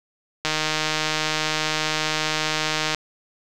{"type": "click train", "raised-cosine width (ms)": 0.2, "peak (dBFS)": -5, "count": 388, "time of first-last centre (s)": [0.45, 2.947], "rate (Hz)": 155, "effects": []}